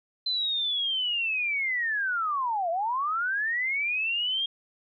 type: linear two-way sweep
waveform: sine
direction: down then up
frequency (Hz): 4080 to 650 to 3254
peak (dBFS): -25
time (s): 0.26-4.46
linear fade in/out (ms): 5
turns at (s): 2.7
effects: none